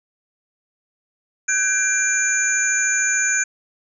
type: tone cluster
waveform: sine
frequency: 1526 / 1639 / 2374 / 6300 / 6880 Hz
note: G6 / G#6 / D7 / G8 / A8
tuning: -47 / -23 / +18 / +8 / -40 cents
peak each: -22 / -26 / -25 / -25 / -21 dBFS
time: 1.48-3.44 s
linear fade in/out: 10 ms
effects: none